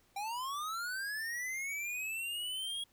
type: linear sweep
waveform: square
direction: up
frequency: 780 to 3314 Hz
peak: -37 dBFS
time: 0.16-2.84 s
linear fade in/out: 5 ms
effects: pink hiss -69 dBFS RMS until 2.92 s

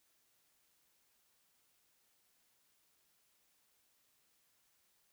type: silence
effects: white hiss -75 dBFS RMS until 5.12 s

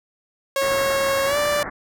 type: tone with pitch glide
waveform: sawtooth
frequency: 547 to 586.3 Hz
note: C#5 to D5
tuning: -23 to -3 cents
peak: -15 dBFS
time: 0.56-1.63 s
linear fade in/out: 2 ms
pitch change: +120 cents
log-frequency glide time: 1.26-1.37 s
type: low-pass noise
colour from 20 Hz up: white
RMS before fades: -31 dBFS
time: 0.61-1.7 s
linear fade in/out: 10 ms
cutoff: 2000 Hz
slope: 96 dB/octave
effects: none

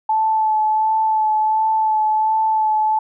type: tone with vibrato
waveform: sine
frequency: 870 Hz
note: A5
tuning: 20 cents flat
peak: -14 dBFS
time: 0.09-2.99 s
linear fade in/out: 5 ms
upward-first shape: sine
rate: 1.4 Hz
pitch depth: 17 cents each way
effects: none

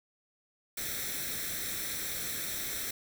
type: noise with comb filter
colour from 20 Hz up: white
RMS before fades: -36 dBFS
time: 0.77-2.91 s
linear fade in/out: 5 ms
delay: 0.52 ms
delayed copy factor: +0.7
effects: none

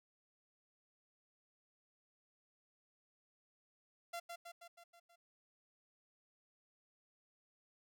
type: tone with echo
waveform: sawtooth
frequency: 686 Hz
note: F5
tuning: 31 cents flat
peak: -38 dBFS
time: 4.13-4.2 s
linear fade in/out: 10 ms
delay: 160 ms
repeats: 6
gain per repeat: -4 dB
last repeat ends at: 5.16 s
effects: none

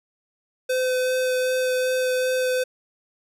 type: tone with vibrato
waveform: square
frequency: 510 Hz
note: C5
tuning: 44 cents flat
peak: -21 dBFS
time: 0.69-2.64 s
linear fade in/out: 10 ms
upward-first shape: sine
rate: 2.6 Hz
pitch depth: 9 cents each way
effects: resampled to 32000 Hz

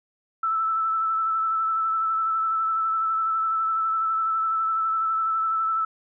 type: tone with vibrato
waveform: sine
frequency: 1318.5 Hz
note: E6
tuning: in tune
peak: -21 dBFS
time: 0.43-5.85 s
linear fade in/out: 5 ms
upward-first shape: sine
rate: 12 Hz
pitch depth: 20 cents each way
effects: none

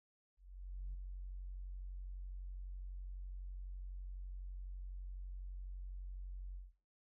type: tone with ADSR envelope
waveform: sine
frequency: 45.98 Hz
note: F#1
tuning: 10 cents flat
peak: -38 dBFS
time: 0.37-6.73 s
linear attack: 570 ms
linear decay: 11 ms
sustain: -4 dB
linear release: 180 ms
effects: noise-tail reverb RT60 0.3 s tail -18 dB re dry + tanh soft clip ceiling -38 dBFS

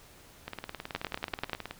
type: two click trains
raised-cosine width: 0.3 ms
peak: -21 / -14 dBFS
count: 24 / 7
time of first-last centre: 0.48-1.71 / 0.95-1.533 s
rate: 18.7 / 10.3 Hz
effects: pink hiss -55 dBFS RMS until 1.79 s

